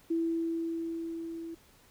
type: tone with level ramp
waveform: sine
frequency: 330.8 Hz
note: E4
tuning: 6 cents sharp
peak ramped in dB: -26 to -38 dBFS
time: 0.1-1.55 s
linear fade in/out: 10 ms
effects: pink hiss -61 dBFS RMS until 1.9 s